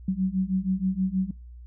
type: beating tone pair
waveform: sine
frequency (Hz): 185 / 191.3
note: F#3 / G3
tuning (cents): 0 / -42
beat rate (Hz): 6.3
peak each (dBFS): -26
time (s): 0.08-1.31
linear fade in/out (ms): 5
effects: noise-tail reverb RT60 0.3 s tail -24 dB re dry + added 60 Hz sine -41 dBFS peak until 1.66 s